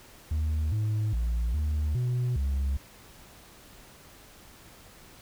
sine tone with pitch steps, 77.4 / 107.3 / 57.8 / 75.6 / 123.8 / 68.2 Hz, D#2 / A2 / A#1 / D#2 / B2 / C#2, -9 / -43 / -14 / -49 / +5 / -28 cents, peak -22 dBFS, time 0.31-2.77 s, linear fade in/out 5 ms, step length 410 ms, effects tanh soft clip ceiling -24 dBFS + pink hiss -52 dBFS RMS until 5.21 s

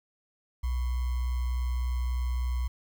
sine tone with sample-and-hold, 61.74 Hz, B1, in tune, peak -26 dBFS, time 0.63-2.68 s, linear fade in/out 10 ms, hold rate 1050 Hz, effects none

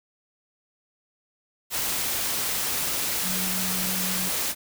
sine tone in noise, 185 Hz, F#3, in tune, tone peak -32 dBFS, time 3.22-4.31 s, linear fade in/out 50 ms, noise white, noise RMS -27 dBFS, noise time 1.7-4.55 s, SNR -8 dB, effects none

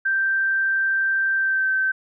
sine tone with pitch glide, 1568 to 1546.4 Hz, G6 to G6, 0 to -24 cents, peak -18 dBFS, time 0.05-1.92 s, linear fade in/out 10 ms, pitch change -24 cents, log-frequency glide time 1.36-1.7 s, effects none

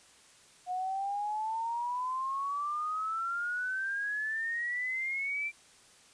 sine exponential sweep, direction up, 720 to 2362 Hz, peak -31 dBFS, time 0.66-5.52 s, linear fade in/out 50 ms, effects white hiss -59 dBFS RMS until 6.13 s + resampled to 22050 Hz

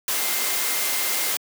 sine tone in noise, 2093 Hz, C7, in tune, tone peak -34 dBFS, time 0.16-1.32 s, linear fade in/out 2 ms, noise white, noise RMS -24 dBFS, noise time 0.08-1.37 s, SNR -13 dB, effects high-pass 300 Hz 12 dB/octave

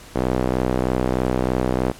sawtooth tone with band-pass filter, 63.2 Hz, B1, 41 cents sharp, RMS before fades -21 dBFS, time 0.15-1.92 s, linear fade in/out 10 ms, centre 450 Hz, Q 0.84, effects pink hiss -43 dBFS RMS until 1.99 s + low-pass 12000 Hz 12 dB/octave

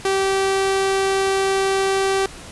sawtooth tone, 387.6 Hz, G4, 20 cents flat, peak -13 dBFS, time 0.05-2.26 s, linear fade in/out 2 ms, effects pink hiss -38 dBFS RMS until 2.51 s + resampled to 24000 Hz

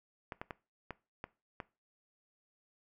clicks, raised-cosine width 0.5 ms, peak -25 dBFS, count 6, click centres 0.322 / 0.415 / 0.508 / 0.907 / 1.241 / 1.602 s, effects noise-tail reverb RT60 0.3 s tail -20 dB re dry

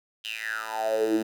10% pulse tone with high-pass filter sweep, 110.7 Hz, A2, 11 cents sharp, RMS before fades -28 dBFS, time 0.24-1.23 s, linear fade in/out 10 ms, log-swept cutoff 3200 to 260 Hz, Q 8.8, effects none

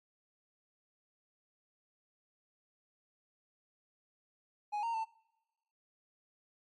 triangle tone with pitch steps, 833 / 923 / 892 Hz, G#5 / A#5 / A5, +5 / -17 / +23 cents, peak -31 dBFS, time 4.72-5.05 s, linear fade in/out 20 ms, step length 110 ms, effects noise-tail reverb RT60 1.0 s tail -25 dB re dry + MP3 48 kbps

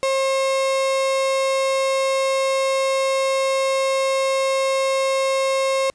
35% pulse tone, 536 Hz, C5, 42 cents sharp, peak -16 dBFS, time 0.03-5.9 s, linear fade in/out 0 ms, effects pink hiss -61 dBFS RMS until 5.94 s + resampled to 22050 Hz

